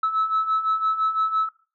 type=beating tone pair; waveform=sine; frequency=1298 / 1303.9 Hz; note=E6 / E6; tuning=-27 / -19 cents; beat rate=5.9 Hz; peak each=-25 / -20 dBFS; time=0.03-1.49 s; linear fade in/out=5 ms; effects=noise-tail reverb RT60 0.4 s tail -19 dB re dry + tanh soft clip ceiling -15 dBFS